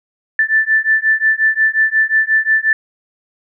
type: beating tone pair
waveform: sine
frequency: 1760 / 1765.6 Hz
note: A6 / A6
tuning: 0 / +5 cents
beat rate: 5.6 Hz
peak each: -14 dBFS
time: 0.39-2.73 s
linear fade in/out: 2 ms
effects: none